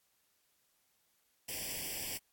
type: noise with comb filter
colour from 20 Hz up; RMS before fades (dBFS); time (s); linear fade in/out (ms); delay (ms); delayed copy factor
white; -40; 1.48-2.18; 10; 0.38; +1
effects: white hiss -75 dBFS RMS until 2.32 s + AAC 64 kbps